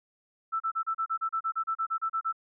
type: tone bursts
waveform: sine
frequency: 1324 Hz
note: E6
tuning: 7 cents sharp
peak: -26 dBFS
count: 16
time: 0.52-2.327 s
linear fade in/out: 20 ms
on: 82 ms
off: 33 ms
effects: none